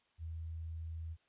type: tone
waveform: sine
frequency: 81.4 Hz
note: E2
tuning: 21 cents flat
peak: -40 dBFS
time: 0.18-1.17 s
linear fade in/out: 50 ms
effects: white hiss -74 dBFS RMS until 1.28 s + resampled to 8000 Hz